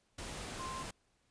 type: tone in noise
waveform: sine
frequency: 1048 Hz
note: C6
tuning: 2 cents sharp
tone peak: -41 dBFS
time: 0.59-0.83 s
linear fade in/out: 5 ms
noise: pink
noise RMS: -44 dBFS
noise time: 0.18-0.91 s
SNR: 0 dB
effects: pink hiss -75 dBFS RMS until 1.3 s + resampled to 22050 Hz